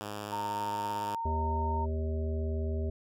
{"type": "tone with vibrato", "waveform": "5% pulse", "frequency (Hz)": 103.83, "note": "G#2", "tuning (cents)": 0, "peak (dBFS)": -26, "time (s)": [0.01, 1.15], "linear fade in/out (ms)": 0, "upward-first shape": "sine", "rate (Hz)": 16, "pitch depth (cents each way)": 16}
{"type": "tone", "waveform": "sine", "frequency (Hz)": 917, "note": "A#5", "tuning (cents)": -29, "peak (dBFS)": -32, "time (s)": [0.31, 1.86], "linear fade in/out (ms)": 20}
{"type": "harmonic tone", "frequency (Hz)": 78.9, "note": "D#2", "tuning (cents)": 25, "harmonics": [1, 3, 5, 7, 8], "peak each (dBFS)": [-30, -40, -39, -48, -44], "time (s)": [1.25, 2.9], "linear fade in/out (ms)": 5}
{"effects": []}